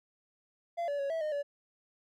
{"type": "tone with pitch steps", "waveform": "triangle", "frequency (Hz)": [684, 573, 557, 652, 612, 573], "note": ["F5", "D5", "C#5", "E5", "D#5", "D5"], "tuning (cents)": [-36, -43, 8, -19, -29, -43], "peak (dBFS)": -29, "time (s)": [0.77, 1.43], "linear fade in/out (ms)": 20, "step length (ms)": 110, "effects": []}